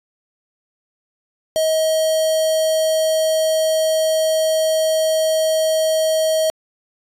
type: tone with notch filter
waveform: square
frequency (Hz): 635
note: D#5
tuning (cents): +35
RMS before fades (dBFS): -17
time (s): 1.56-6.5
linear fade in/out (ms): 0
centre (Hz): 1800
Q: 1.7
effects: resampled to 32000 Hz